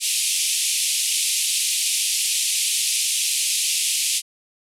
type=band-pass noise; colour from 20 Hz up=white; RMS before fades=-22 dBFS; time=0-4.22 s; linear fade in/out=50 ms; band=2400 to 11000 Hz; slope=48 dB/octave; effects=none